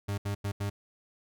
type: tone bursts at uneven times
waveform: 40% pulse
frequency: 101 Hz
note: G#2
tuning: 48 cents flat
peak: -29 dBFS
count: 4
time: 0.08-0.18 / 0.25-0.35 / 0.44-0.52 / 0.6-0.7 s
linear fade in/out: 10 ms
effects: none